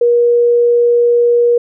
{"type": "tone", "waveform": "sine", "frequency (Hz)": 477.2, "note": "A#4", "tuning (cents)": 41, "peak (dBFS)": -7, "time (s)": [0.01, 1.58], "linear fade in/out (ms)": 5, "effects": []}